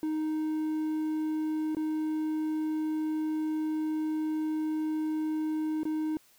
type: tone with dropouts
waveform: triangle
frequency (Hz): 311.1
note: D#4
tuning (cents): 0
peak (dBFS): -26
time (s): 0.03-6.17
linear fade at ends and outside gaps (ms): 1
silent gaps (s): 1.749-1.768 / 5.833-5.853
effects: white hiss -62 dBFS RMS until 6.38 s